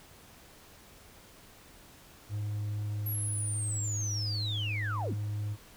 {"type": "tone", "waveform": "triangle", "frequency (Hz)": 104.4, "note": "G#2", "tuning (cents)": 10, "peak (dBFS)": -29, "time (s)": [2.29, 5.57], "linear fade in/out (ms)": 50}
{"type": "linear sweep", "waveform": "sine", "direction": "down", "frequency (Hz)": [11710, 130], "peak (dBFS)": -33, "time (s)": [3.06, 5.14], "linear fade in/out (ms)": 5}
{"effects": ["tanh soft clip ceiling -23 dBFS", "pink hiss -55 dBFS RMS until 5.76 s"]}